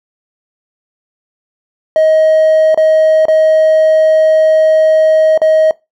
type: tone with dropouts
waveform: triangle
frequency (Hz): 630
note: D#5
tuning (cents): +21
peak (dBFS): -3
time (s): 1.96-5.71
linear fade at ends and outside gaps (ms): 1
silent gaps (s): 2.745-2.775 / 3.254-3.283 / 5.376-5.417
effects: noise-tail reverb RT60 0.2 s tail -22 dB re dry + tanh soft clip ceiling 0 dBFS